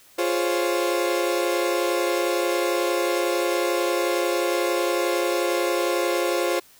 35% pulse chord, Db major seventh, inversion first, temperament equal, 349.2 / 415.3 / 523.3 / 554.4 Hz, F4 / Ab4 / C5 / Db5, 0 / 0 / 0 / 0 cents, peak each -23 / -28 / -24 / -27 dBFS, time 0.18-6.6 s, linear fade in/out 10 ms, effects white hiss -53 dBFS RMS until 6.79 s

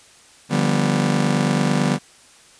40% pulse chord, G dominant seventh, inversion second, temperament just, 147 / 176.4 / 196 / 245 Hz, D3 / F3 / G3 / B3, +2 / +18 / 0 / -14 cents, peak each -21 / -23 / -22 / -21 dBFS, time 0.49-1.99 s, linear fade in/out 50 ms, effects white hiss -49 dBFS RMS until 2.59 s + resampled to 22050 Hz

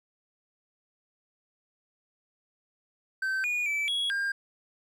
triangle tone with pitch steps, 1546 / 2448 / 2314 / 3334 / 1604 Hz, G6 / D#7 / D7 / G#7 / G6, -24 / -29 / -26 / +6 / +39 cents, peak -25 dBFS, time 3.22-4.32 s, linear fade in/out 5 ms, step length 220 ms, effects none

